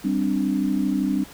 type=chord; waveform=sine; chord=G suspended fourth; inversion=none; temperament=just; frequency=196 / 261.3 / 294 Hz; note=G3 / C4 / D4; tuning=0 / -2 / +2 cents; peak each=-24 dBFS; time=0.04-1.24 s; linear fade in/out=10 ms; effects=pink hiss -44 dBFS RMS until 1.33 s

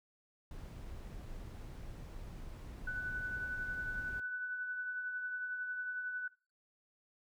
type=noise; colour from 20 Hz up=brown; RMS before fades=-47 dBFS; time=0.51-4.2 s; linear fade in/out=2 ms
type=tone with tremolo; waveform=sine; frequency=1492 Hz; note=F#6; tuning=14 cents sharp; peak=-35 dBFS; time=2.87-6.28 s; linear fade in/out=5 ms; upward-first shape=triangle; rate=11 Hz; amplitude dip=40%
effects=noise-tail reverb RT60 0.3 s tail -19 dB re dry

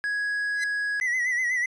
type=tone; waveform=triangle; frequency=1665 Hz; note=G#6; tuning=4 cents sharp; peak=-23 dBFS; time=0.04-1 s; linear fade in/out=0 ms
type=tone with exponential growth; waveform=sawtooth; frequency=2024 Hz; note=B6; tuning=42 cents sharp; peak=-22 dBFS; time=0.54-0.64 s; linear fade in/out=5 ms; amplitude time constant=20 ms
type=tone with vibrato; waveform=triangle; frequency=1975.5 Hz; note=B6; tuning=in tune; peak=-21 dBFS; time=1.01-1.66 s; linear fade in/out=5 ms; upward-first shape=sine; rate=8.1 Hz; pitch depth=68 cents each way
effects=resampled to 22050 Hz

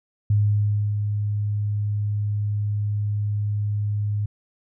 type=tone with ADSR envelope; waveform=sine; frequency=103.83 Hz; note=G#2; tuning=in tune; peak=-15 dBFS; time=0.3-4.26 s; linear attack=4 ms; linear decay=640 ms; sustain=-6 dB; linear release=6 ms; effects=none

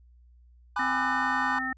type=chord; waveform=triangle; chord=G# half-diminished seventh; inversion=none; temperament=just; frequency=830.6 / 996.7 / 1196.1 / 1495.1 Hz; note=G#5 / B5 / D6 / F#6; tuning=0 / +16 / +31 / +18 cents; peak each=-30 dBFS; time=0.76-1.59 s; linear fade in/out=5 ms
type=harmonic tone; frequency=260 Hz; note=C4; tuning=11 cents flat; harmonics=1 / 3 / 5 / 7; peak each=-35 / -38 / -36 / -30 dBFS; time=0.79-1.73 s; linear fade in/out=5 ms
effects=added 60 Hz sine -53 dBFS peak until 1.77 s + resampled to 16000 Hz

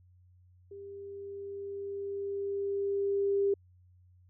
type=tone with level ramp; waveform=sine; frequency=398.4 Hz; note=G4; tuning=28 cents sharp; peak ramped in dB=-43 to -24 dBFS; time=0.71-3.54 s; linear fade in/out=5 ms; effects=added 90 Hz sine -58 dBFS peak until 4.29 s

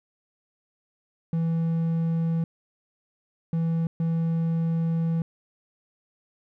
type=tone bursts at uneven times; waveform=triangle; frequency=164.81 Hz; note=E3; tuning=in tune; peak=-20 dBFS; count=3; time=1.33-2.44 / 3.53-3.87 / 4-5.22 s; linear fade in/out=2 ms; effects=none

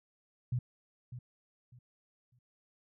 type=tone with echo; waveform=sine; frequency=123.47 Hz; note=B2; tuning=in tune; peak=-29 dBFS; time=0.52-0.59 s; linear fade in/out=5 ms; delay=600 ms; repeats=3; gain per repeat=-12 dB; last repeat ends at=2.39 s; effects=none

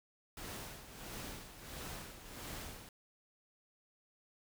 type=noise with tremolo; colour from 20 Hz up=pink; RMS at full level=-45 dBFS; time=0.37-2.89 s; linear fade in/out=2 ms; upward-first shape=sine; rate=1.5 Hz; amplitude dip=65%; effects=none

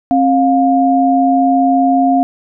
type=tone pair together; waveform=sine; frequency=267.7 / 707 Hz; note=C4 / F5; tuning=+40 / +21 cents; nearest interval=octave + perfect fourth; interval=1681 cents; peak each=-11 dBFS; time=0.11-2.23 s; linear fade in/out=0 ms; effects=none

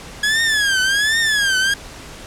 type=tone with vibrato; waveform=sawtooth; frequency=1667 Hz; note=G#6; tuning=6 cents sharp; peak=-11 dBFS; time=0.23-1.74 s; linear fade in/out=5 ms; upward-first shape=triangle; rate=1.3 Hz; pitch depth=180 cents each way; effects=pink hiss -36 dBFS RMS until 2.26 s + low-pass 9000 Hz 12 dB/octave

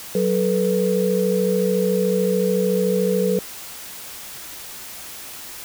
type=tone cluster; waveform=sine; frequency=186.9 / 434.7 / 488.4 Hz; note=F#3 / A4 / B4; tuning=+18 / -21 / -19 cents; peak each=-21 dBFS; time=0.15-3.39 s; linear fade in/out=2 ms; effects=white hiss -36 dBFS RMS until 5.64 s

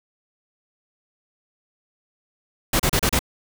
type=noise bursts; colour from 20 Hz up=pink; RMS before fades=-19 dBFS; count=5; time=2.73-3.192 s; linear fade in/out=5 ms; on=66 ms; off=33 ms; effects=none

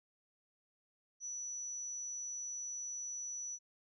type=tone; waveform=sine; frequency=5920 Hz; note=F#8; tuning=in tune; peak=-40 dBFS; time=1.2-3.59 s; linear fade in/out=50 ms; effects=none

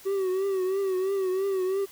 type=tone with vibrato; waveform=triangle; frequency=381.7 Hz; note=G4; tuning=46 cents flat; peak=-22 dBFS; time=0.05-1.86 s; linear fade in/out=20 ms; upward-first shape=triangle; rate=3 Hz; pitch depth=78 cents each way; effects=white hiss -50 dBFS RMS until 1.91 s

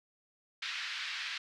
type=band-pass noise; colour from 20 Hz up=pink; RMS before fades=-39 dBFS; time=0.62-1.38 s; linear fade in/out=5 ms; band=1600 to 4500 Hz; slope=24 dB/octave; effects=none

